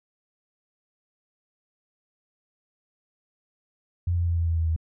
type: tone with pitch steps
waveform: sine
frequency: 87.31 / 86.16 / 85.02 / 83.9 / 82.79 / 81.7 / 80.62 Hz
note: F2 / F2 / F2 / E2 / E2 / E2 / E2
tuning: 0 / -23 / -46 / +31 / +8 / -15 / -38 cents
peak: -21 dBFS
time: 4.07-4.763 s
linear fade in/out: 5 ms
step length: 99 ms
effects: none